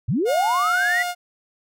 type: linear sweep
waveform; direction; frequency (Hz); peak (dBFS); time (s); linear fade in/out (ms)
sine; up; 87.31 to 2005; -18; 0.08-1.03; 10
type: tone with pitch glide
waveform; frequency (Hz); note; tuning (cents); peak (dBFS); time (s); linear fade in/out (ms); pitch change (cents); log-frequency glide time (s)
sawtooth; 716 to 710.6; F5 to F5; +43 to +30; -20; 0.25-1.15; 50; -13; 0.79-1.04
effects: none